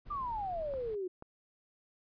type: noise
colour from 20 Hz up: brown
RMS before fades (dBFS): -49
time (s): 0.05-0.96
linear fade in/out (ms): 20
type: exponential sweep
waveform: sine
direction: down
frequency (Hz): 1210 to 354.9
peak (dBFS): -34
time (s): 0.1-1.08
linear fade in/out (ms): 10
type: clicks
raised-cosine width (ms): 1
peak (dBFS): -33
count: 2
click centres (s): 0.738 / 1.224
effects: resampled to 11025 Hz